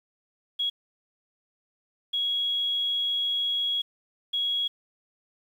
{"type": "tone bursts at uneven times", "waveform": "sine", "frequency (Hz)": 3322, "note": "G#7", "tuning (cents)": 0, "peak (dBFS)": -24, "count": 3, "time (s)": [[0.59, 0.7], [2.13, 3.82], [4.33, 4.68]], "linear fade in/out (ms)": 10, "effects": ["9-bit"]}